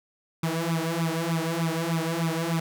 sawtooth tone with flanger, 164.81 Hz, E3, in tune, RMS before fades -27 dBFS, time 0.43-2.6 s, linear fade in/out 5 ms, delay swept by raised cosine 0.81 to 4.31 ms, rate 3.3 Hz, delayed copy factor +0.9, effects none

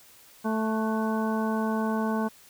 harmonic tone with a mistuned harmonic, 220 Hz, A3, in tune, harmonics 1 / 2 / 3 / 4 / 5 / 7, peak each -26 / -33 / -35 / -34 / -36 / -39 dBFS, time 0.44-2.29 s, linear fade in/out 20 ms, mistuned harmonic 7, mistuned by -47 cents, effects white hiss -54 dBFS RMS until 2.49 s

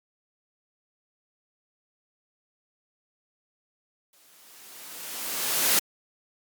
white noise with exponential growth, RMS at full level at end -20 dBFS, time 4.13-5.79 s, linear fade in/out 2 ms, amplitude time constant 360 ms, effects high-pass 200 Hz 12 dB/octave + Opus 48 kbps

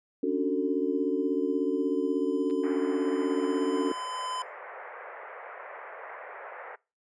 sine chord, D major seventh, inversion third, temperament equal with one note detuned, 277.2 / 293.7 / 370 / 447.9 Hz, C#4 / D4 / F#4 / A4, 0 / 0 / 0 / +31 cents, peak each -30 dBFS, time 0.23-3.92 s, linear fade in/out 5 ms
square tone with exponential growth, 1016 Hz, B5, 49 cents sharp, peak -31 dBFS, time 0.28-4.42 s, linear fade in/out 1 ms, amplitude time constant 900 ms
clicks, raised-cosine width 0.3 ms, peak -36 dBFS, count 2, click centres 2.5 / 2.509 s
pink band-pass noise, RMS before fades -43 dBFS, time 2.63-6.76 s, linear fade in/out 10 ms, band 460 to 2100 Hz, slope 48 dB/octave
effects noise-tail reverb RT60 0.3 s tail -23 dB re dry + resampled to 22050 Hz

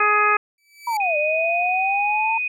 harmonic tone, 418.7 Hz, G#4, 14 cents sharp, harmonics 1 / 2 / 3 / 4 / 5 / 6, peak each -26 / -26 / -17 / -23 / -26 / -22 dBFS, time 0-0.37 s, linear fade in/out 5 ms
sawtooth tone with exponential growth, 2305 Hz, D7, 33 cents flat, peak -23 dBFS, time 0.58-0.97 s, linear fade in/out 2 ms, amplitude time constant 83 ms
sine linear two-way sweep, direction down then up, 976 to 590 to 909 Hz, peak -20 dBFS, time 0.87-2.38 s, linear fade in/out 5 ms, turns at 1.17 s
sine tone, 2489 Hz, D#7, in tune, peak -21 dBFS, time 1-2.48 s, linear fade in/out 5 ms
effects none

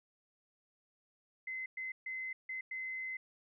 sine tone bursts at uneven times, 2052 Hz, C7, 34 cents flat, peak -38 dBFS, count 5, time 1.47-1.66 / 1.77-1.92 / 2.06-2.33 / 2.49-2.61 / 2.71-3.17 s, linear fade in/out 5 ms, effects none

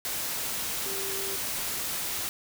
sine tone in noise, 392 Hz, G4, in tune, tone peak -37 dBFS, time 0.86-1.36 s, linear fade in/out 0 ms, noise white, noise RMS -32 dBFS, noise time 0.05-2.29 s, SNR -8 dB, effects none

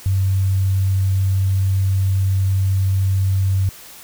sine tone, 96 Hz, G2, 36 cents flat, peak -14 dBFS, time 0.06-3.69 s, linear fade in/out 0 ms, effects white hiss -40 dBFS RMS until 4.03 s

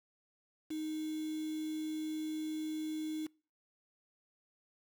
sine tone with quantisation, 311.1 Hz, D#4, in tune, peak -36 dBFS, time 0.7-3.27 s, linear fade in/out 10 ms, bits 8, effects noise-tail reverb RT60 0.4 s tail -26 dB re dry

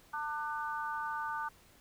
harmonic tone, 298.8 Hz, D4, 30 cents sharp, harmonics 3 / 4 / 5, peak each -38 / -39 / -40 dBFS, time 0.13-1.49 s, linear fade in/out 10 ms, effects pink hiss -62 dBFS RMS until 1.8 s

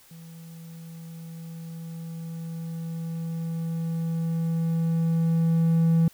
triangle tone with level ramp, 164.81 Hz, E3, in tune, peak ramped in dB -40 to -14 dBFS, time 0.11-6.08 s, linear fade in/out 2 ms, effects tanh soft clip ceiling -10 dBFS + white hiss -55 dBFS RMS until 6.13 s

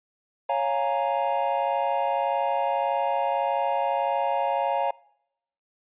triangle chord, Bb minor seventh, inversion first, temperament equal, 554.4 / 698.5 / 830.6 / 932.3 Hz, Db5 / F5 / Ab5 / Bb5, 0 / 0 / 0 / 0 cents, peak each -26 dBFS, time 0.49-4.91 s, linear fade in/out 5 ms, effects noise-tail reverb RT60 0.8 s tail -24 dB re dry + resampled to 8000 Hz

